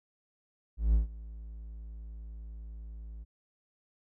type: tone with ADSR envelope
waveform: triangle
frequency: 55 Hz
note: A1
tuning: in tune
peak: -18 dBFS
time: 0.77-3.25 s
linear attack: 170 ms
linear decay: 130 ms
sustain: -21 dB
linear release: 26 ms
effects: none